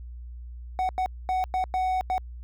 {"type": "tone bursts at uneven times", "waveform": "triangle", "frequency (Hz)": 745, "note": "F#5", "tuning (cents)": 12, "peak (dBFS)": -21, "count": 6, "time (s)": [[0.79, 0.89], [0.98, 1.06], [1.29, 1.44], [1.54, 1.64], [1.74, 2.01], [2.1, 2.18]], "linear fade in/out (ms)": 0, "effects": ["added 60 Hz sine -37 dBFS peak until 2.43 s"]}